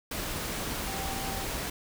sine tone in noise, 777 Hz, G5, 16 cents flat, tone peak -39 dBFS, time 0.87-1.45 s, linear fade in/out 5 ms, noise pink, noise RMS -34 dBFS, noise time 0.11-1.7 s, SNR -8 dB, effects none

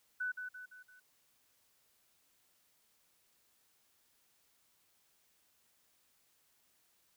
sine tone with echo, 1495 Hz, F#6, 17 cents sharp, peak -34 dBFS, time 0.2-0.32 s, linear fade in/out 10 ms, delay 170 ms, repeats 4, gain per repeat -6 dB, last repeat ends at 1 s, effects white hiss -73 dBFS RMS until 7.16 s

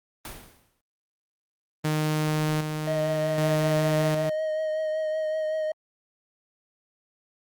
pink noise with exponential decay, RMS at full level -35 dBFS, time 0.25-0.81 s, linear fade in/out 2 ms, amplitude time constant 120 ms
sawtooth tone with tremolo, 153.9 Hz, D#3, 19 cents flat, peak -19 dBFS, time 1.84-4.3 s, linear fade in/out 10 ms, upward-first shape square, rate 0.65 Hz, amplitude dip 45%
triangle tone with vibrato, 625 Hz, D#5, 8 cents sharp, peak -23 dBFS, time 2.87-5.72 s, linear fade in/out 5 ms, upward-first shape triangle, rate 5.3 Hz, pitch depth 24 cents each way
effects Opus 32 kbps

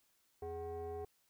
sine tone with frequency modulation, 415.6 Hz, G#4, 1 cent sharp, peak -39 dBFS, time 0.42-1.05 s, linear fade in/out 5 ms, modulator 332 Hz, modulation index 0.89, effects tanh soft clip ceiling -38 dBFS + white hiss -75 dBFS RMS until 1.29 s

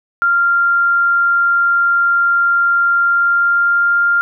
sine tone with pitch glide, 1390 to 1398.1 Hz, F6 to F6, -9 to +1 cents, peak -10 dBFS, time 0.22-4.21 s, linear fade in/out 0 ms, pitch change +10 cents, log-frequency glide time 3.04-3.97 s, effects none

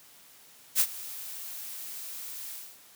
blue noise with ADSR envelope, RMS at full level -21 dBFS, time 0.75-2.79 s, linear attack 50 ms, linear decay 60 ms, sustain -19 dB, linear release 270 ms, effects white hiss -55 dBFS RMS until 2.95 s + high-pass 80 Hz 12 dB/octave

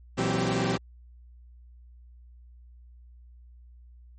sawtooth tone cluster, 119.1 / 165.4 / 188 / 263.4 / 389.9 Hz, A#2 / E3 / F#3 / C4 / G4, +38 / +6 / +28 / +12 / -9 cents, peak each -27 dBFS, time 0.17-0.78 s, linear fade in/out 20 ms, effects added 60 Hz sine -48 dBFS peak until 4.18 s + MP3 32 kbps

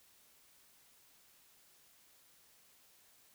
silence, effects white hiss -66 dBFS RMS until 3.34 s

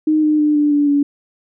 sine tone with pitch steps, 309.1 / 304.3 / 299.6 / 295 / 290.4 / 285.9 Hz, D#4 / D#4 / D4 / D4 / D4 / D4, -11 / -38 / +35 / +8 / -19 / -46 cents, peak -11 dBFS, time 0.07-1.03 s, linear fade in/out 5 ms, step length 160 ms, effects none

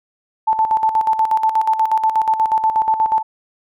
sine tone with tremolo, 880 Hz, A5, in tune, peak -11 dBFS, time 0.47-3.23 s, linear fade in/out 10 ms, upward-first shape square, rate 8.3 Hz, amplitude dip 65%, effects none

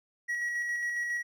triangle tone with tremolo, 1916 Hz, A#6, 47 cents sharp, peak -27 dBFS, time 0.28-1.23 s, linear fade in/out 20 ms, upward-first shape square, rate 7.3 Hz, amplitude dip 25%, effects none

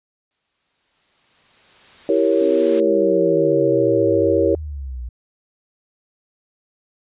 white noise with exponential growth, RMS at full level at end -32 dBFS, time 0.31-2.8 s, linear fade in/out 0 ms, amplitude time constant 540 ms
sine chord, E diminished seventh, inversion none, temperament equal, 329.6 / 392 / 466.2 / 554.4 Hz, E4 / G4 / Bb4 / Db5, 0 / 0 / 0 / 0 cents, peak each -19 dBFS, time 2.09-4.55 s, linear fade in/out 2 ms
sine exponential sweep, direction down, 282.3 to 58.4 Hz, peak -26 dBFS, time 2.41-5.09 s, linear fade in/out 5 ms
effects resampled to 8000 Hz

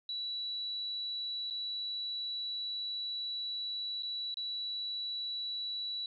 sine tone with dropouts, 3933 Hz, B7, 8 cents flat, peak -35 dBFS, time 0.09-6.06 s, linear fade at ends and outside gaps 2 ms, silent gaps 1.501-1.507 / 4.024-4.031 / 4.343-4.37 s, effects none

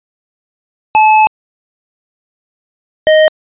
square tone pair in turn, 864 / 622.8 Hz, A5 / D#5, -32 / +2 cents, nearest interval tritone, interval 566 cents, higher first, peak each -5 dBFS, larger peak neither, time 0.95-1.27 / 3.07-3.28 s, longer first, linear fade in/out 0 ms, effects resampled to 8000 Hz

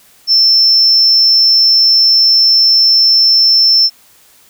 sine tone, 5340 Hz, E8, 22 cents sharp, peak -4 dBFS, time 0.27-3.9 s, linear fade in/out 50 ms, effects tanh soft clip ceiling -2 dBFS + white hiss -46 dBFS RMS until 4.49 s

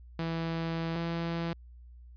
sawtooth tone pair in turn, 164.81 / 167.88 Hz, E3 / E3, 0 / +32 cents, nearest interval unison, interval 32 cents, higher second, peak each -27 dBFS, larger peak neither, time 0.19-0.96 / 0.96-1.53 s, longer first, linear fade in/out 2 ms, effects added 60 Hz sine -48 dBFS peak until 2.16 s + resampled to 11025 Hz

